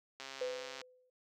click train, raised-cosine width 0.2 ms, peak -28 dBFS, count 84, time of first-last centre 0.2-0.815 s, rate 135 Hz
sine tone with exponential decay, 505 Hz, B4, 39 cents sharp, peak -32 dBFS, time 0.41-1.1 s, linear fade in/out 5 ms, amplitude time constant 150 ms
effects high-pass 300 Hz 12 dB/octave

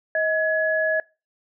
sine tone pair together, 633 / 1689.9 Hz, D#5 / G#6, +30 / +30 cents, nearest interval octave + perfect fourth, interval 1700 cents, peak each -22 dBFS, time 0.15-1 s, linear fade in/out 2 ms, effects noise-tail reverb RT60 0.3 s tail -24 dB re dry

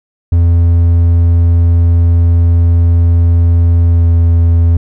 triangle tone with pitch glide, 85 to 84.22 Hz, F2 to E2, -46 to +38 cents, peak -3 dBFS, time 0.32-4.77 s, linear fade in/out 5 ms, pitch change -16 cents, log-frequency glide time 3.89-4.06 s, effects none

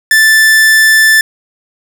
45% pulse tone, 1760 Hz, A6, in tune, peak -4 dBFS, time 0.11-1.21 s, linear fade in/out 2 ms, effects none

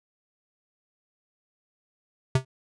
square tone with exponential decay, 130.81 Hz, C3, in tune, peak -16 dBFS, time 2.35-2.45 s, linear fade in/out 5 ms, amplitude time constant 20 ms, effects resampled to 22050 Hz

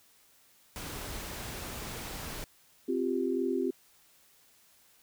pink noise, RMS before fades -40 dBFS, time 0.76-2.44 s, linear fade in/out 0 ms
sine chord, C suspended fourth, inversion none, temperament equal, 261.6 / 349.2 / 392 Hz, C4 / F4 / G4, 0 / 0 / 0 cents, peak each -32 dBFS, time 2.88-3.71 s, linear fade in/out 10 ms
effects white hiss -63 dBFS RMS until 5.02 s

